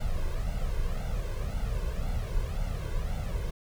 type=noise with flanger; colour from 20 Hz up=brown; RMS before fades=-30 dBFS; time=0-3.51 s; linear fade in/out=10 ms; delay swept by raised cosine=1.4 to 1.96 ms; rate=1.9 Hz; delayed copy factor=+0.8; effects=none